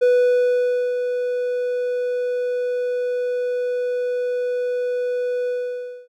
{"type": "tone with ADSR envelope", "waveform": "triangle", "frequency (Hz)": 493.9, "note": "B4", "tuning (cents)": 0, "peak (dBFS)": -10, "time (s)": [0.01, 6.08], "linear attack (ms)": 17, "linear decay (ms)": 910, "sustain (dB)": -8, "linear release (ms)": 600, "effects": []}